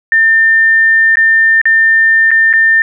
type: tone with dropouts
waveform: sine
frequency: 1800 Hz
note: A6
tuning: 39 cents sharp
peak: -5 dBFS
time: 0.12-2.82 s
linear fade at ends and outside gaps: 1 ms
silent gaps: 1.156-1.17 / 1.615-1.655 / 2.307-2.314 / 2.529-2.536 s
effects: none